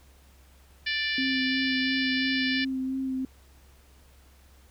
harmonic tone, 587.3 Hz, D5, in tune, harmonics 3 / 4 / 5 / 6 / 7 / 8 / 9, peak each -30 / -32 / -34 / -36 / -37 / -38 / -39 dBFS, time 0.86-2.65 s, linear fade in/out 10 ms
sine tone with vibrato, 263.3 Hz, C4, 11 cents sharp, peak -27 dBFS, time 1.18-3.25 s, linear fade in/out 2 ms, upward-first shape sine, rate 2.9 Hz, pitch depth 18 cents each way
effects added 67 Hz sine -54 dBFS peak until 4.7 s + pink hiss -60 dBFS RMS until 4.7 s

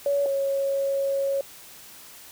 sine tone pair in turn, 565 / 550.8 Hz, C#5 / C#5, +33 / -11 cents, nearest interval unison, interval 44 cents, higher first, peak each -20 / -22 dBFS, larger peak first, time 0.06-0.26 / 0.26-1.41 s, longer second, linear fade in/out 2 ms, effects white hiss -46 dBFS RMS until 2.31 s

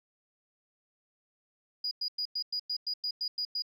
sine tone bursts, 4899 Hz, D#8, 28 cents flat, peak -29 dBFS, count 11, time 1.84-3.622 s, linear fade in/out 5 ms, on 72 ms, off 99 ms, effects tanh soft clip ceiling -25 dBFS

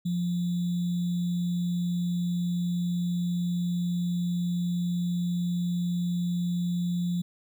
sine tone with sample-and-hold, 175.5 Hz, F3, 9 cents sharp, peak -25 dBFS, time 0.05-7.22 s, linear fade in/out 10 ms, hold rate 3675 Hz, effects none

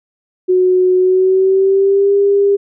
sine tone with pitch glide, 367.4 to 400.7 Hz, F#4 to G4, -12 to +38 cents, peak -8 dBFS, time 0.48-2.57 s, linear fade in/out 20 ms, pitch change +150 cents, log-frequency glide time 0.97-2.13 s, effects none

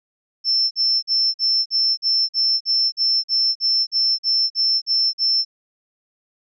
sine tone bursts, 5340 Hz, E8, 22 cents sharp, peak -15 dBFS, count 16, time 0.44-5.45 s, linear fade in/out 50 ms, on 270 ms, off 46 ms, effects none

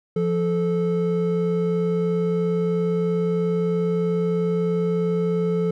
triangle tone pair together, 172.95 / 435.8 Hz, F3 / A4, -17 / -17 cents, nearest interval octave + major third, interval 1600 cents, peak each -20 dBFS, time 0.16-5.71 s, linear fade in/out 5 ms, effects none

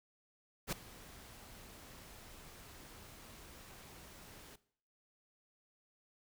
pink noise with ADSR envelope, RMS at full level -35 dBFS, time 0.67-4.56 s, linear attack 55 ms, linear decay 4 ms, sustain -20 dB, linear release 8 ms, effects noise-tail reverb RT60 0.6 s tail -19 dB re dry

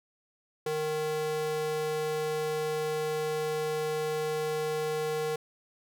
square tone with high-pass filter, 154.3 Hz, D#3, 14 cents flat, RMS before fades -31 dBFS, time 0.66-5.36 s, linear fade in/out 5 ms, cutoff 360 Hz, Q 6.6, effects none

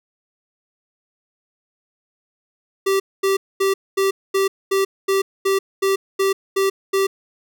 square tone bursts, 389.1 Hz, G4, 13 cents flat, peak -16 dBFS, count 12, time 2.86-7.07 s, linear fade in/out 10 ms, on 140 ms, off 230 ms, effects none

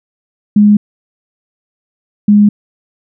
sine tone pair in turn, 207.7 / 206.9 Hz, G#3 / G#3, 0 / -6 cents, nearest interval unison, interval 6 cents, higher first, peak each -3 dBFS, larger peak neither, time 0.56-0.77 / 2.28-2.49 s, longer neither, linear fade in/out 5 ms, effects none

